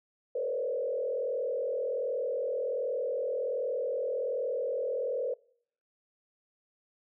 sine tone with frequency modulation, 516 Hz, C5, 24 cents flat, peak -29 dBFS, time 0.35-5.34 s, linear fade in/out 5 ms, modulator 41.3 Hz, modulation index 1.4, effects noise-tail reverb RT60 0.6 s tail -23 dB re dry

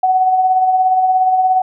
sine tone with tremolo, 747 Hz, F#5, 16 cents sharp, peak -8 dBFS, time 0.03-1.62 s, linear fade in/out 5 ms, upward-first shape sine, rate 17 Hz, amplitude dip 40%, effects none

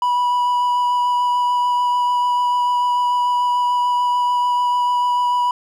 triangle tone with vibrato, 980 Hz, B5, 14 cents flat, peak -13 dBFS, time 0.02-5.51 s, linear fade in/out 2 ms, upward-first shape sine, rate 6.8 Hz, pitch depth 9 cents each way, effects none

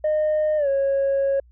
sine tone with pitch glide, 613 to 549.3 Hz, D#5 to C#5, -26 to -16 cents, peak -16 dBFS, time 0.04-1.4 s, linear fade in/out 5 ms, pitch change -190 cents, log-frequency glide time 0.57-0.68 s, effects tanh soft clip ceiling -16 dBFS + added 60 Hz sine -49 dBFS peak until 1.51 s

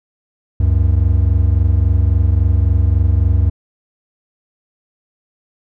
triangle tone pair together, 70.17 / 93.8 Hz, C#2 / F#2, +22 / +24 cents, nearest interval perfect fourth, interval 502 cents, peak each -11 dBFS, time 0.6-3.5 s, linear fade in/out 5 ms, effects none

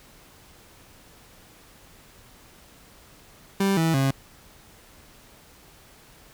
30% pulse tone with pitch steps, 196 / 162.92 / 135.43 Hz, G3 / E3 / C#3, 0 / -20 / -40 cents, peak -17 dBFS, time 3.6-4.11 s, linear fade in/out 5 ms, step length 170 ms, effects pink hiss -52 dBFS RMS until 6.33 s

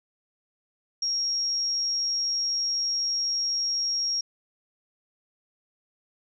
sine tone, 5588 Hz, F8, in tune, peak -24 dBFS, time 1.02-4.21 s, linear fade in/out 5 ms, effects none

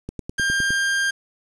click train, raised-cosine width 3 ms, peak -17 dBFS, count 7, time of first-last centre 0.09-0.705 s, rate 9.75 Hz
40% pulse tone, 1597 Hz, G6, 32 cents sharp, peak -18 dBFS, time 0.38-1.11 s, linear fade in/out 10 ms
effects resampled to 22050 Hz + 7-bit

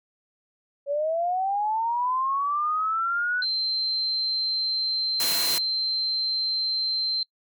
sine linear sweep, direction up, 554.4 to 1504 Hz, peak -22 dBFS, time 0.86-3.45 s, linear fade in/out 50 ms
sine tone, 4119 Hz, C8, 28 cents flat, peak -23 dBFS, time 3.42-7.23 s, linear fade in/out 2 ms
white high-pass noise, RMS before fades -27 dBFS, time 5.2-5.58 s, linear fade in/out 0 ms, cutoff 130 Hz, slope 96 dB/octave
effects noise-tail reverb RT60 0.1 s tail -26 dB re dry + MP3 96 kbps

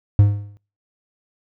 triangle tone with exponential decay, 102.1 Hz, G#2, 29 cents flat, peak -4 dBFS, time 0.19-0.57 s, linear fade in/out 0 ms, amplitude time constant 82 ms, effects noise-tail reverb RT60 0.3 s tail -23 dB re dry

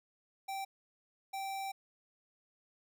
square tone bursts at uneven times, 779 Hz, G5, 11 cents flat, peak -38 dBFS, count 2, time 0.48-0.65 / 1.33-1.72 s, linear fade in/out 10 ms, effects none

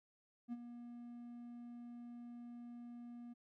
triangle tone with ADSR envelope, 239.1 Hz, A#3, 44 cents sharp, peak -37 dBFS, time 0.48-3.34 s, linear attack 45 ms, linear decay 34 ms, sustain -10 dB, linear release 17 ms, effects none

